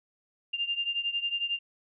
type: beating tone pair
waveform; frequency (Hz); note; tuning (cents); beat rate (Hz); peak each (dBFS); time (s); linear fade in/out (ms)
sine; 2794 / 2805; F7 / F7; 0 / +7; 11; -30 / -33; 0.53-1.59; 10
effects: none